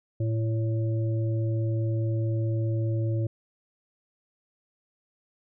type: harmonic tone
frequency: 111.9 Hz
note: A2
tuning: 30 cents sharp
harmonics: 1 / 3 / 5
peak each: -24 / -34 / -38 dBFS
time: 0.2-3.27 s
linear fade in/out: 5 ms
effects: none